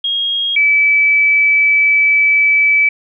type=tone pair in turn; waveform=sine; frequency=3265 / 2302 Hz; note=G#7 / D7; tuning=-30 / -35 cents; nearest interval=tritone; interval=605 cents; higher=first; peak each=-14 / -8 dBFS; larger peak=second; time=0.04-0.56 / 0.56-2.89 s; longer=second; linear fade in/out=5 ms; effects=none